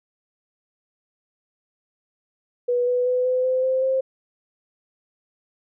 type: tone with pitch steps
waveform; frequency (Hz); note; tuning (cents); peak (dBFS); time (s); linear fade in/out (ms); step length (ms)
sine; 488.6 / 494.8 / 501.2 / 507.6 / 514.1 / 520.7 / 527.3; B4 / B4 / B4 / B4 / C5 / C5 / C5; -19 / +3 / +25 / +47 / -31 / -8 / +13; -18; 2.68-4.01; 10; 190
effects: none